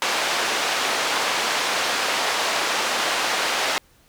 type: band-pass noise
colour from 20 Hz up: pink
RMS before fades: -23 dBFS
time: 0.02-3.78 s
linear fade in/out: 0 ms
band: 620 to 5700 Hz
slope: 12 dB/octave
effects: pink hiss -57 dBFS RMS until 4.08 s